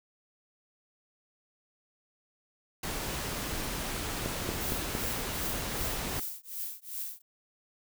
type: noise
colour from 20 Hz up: pink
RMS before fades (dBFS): -35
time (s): 2.83-6.2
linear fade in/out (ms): 5
type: click train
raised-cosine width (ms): 2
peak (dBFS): -19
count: 4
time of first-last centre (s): 4.26-4.951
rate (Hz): 4.34
type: noise with tremolo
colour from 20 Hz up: violet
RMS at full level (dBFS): -35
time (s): 4.6-7.22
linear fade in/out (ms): 10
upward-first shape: triangle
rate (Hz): 2.6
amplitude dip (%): 100
effects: none